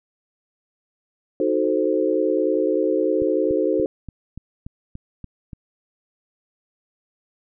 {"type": "chord", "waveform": "sine", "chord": "D# diminished seventh", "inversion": "none", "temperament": "equal", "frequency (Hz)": [311.1, 370, 440, 523.3], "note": ["D#4", "F#4", "A4", "C5"], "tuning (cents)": [0, 0, 0, 0], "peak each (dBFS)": -23, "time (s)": [1.4, 3.86], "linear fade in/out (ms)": 2}
{"type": "click train", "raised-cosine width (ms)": 5, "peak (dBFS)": -22, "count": 9, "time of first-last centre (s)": [3.22, 5.532], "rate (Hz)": 3.46}
{"effects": []}